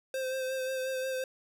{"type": "tone with vibrato", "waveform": "square", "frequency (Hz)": 522, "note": "C5", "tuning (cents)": -4, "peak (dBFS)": -32, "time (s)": [0.14, 1.24], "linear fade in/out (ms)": 2, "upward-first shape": "sine", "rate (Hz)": 5.6, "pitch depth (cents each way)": 24, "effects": []}